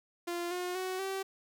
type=tone with pitch steps; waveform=sawtooth; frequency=346.6 / 359.2 / 372.3 / 385.9 Hz; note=F4 / F4 / F#4 / G4; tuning=-13 / +49 / +11 / -27 cents; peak=-30 dBFS; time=0.27-1.23 s; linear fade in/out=10 ms; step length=240 ms; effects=none